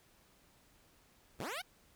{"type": "linear sweep", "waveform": "10% pulse", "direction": "up", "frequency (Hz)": [58.27, 788], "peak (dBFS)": -31, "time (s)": [1.39, 1.62], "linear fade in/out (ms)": 10, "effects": ["pink hiss -67 dBFS RMS until 1.95 s"]}